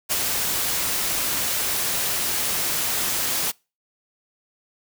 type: noise with ADSR envelope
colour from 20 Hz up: white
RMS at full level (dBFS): -21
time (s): 0.09-3.52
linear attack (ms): 29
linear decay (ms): 33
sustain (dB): -3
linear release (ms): 21
effects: noise-tail reverb RT60 0.3 s tail -26 dB re dry